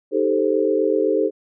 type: chord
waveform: sine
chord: A half-diminished seventh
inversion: second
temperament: equal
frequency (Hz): 311.1 / 392 / 440 / 523.3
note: Eb4 / G4 / A4 / C5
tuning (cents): 0 / 0 / 0 / 0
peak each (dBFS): -23 / -21 / -20 / -23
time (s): 0.11-1.31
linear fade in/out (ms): 50
effects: none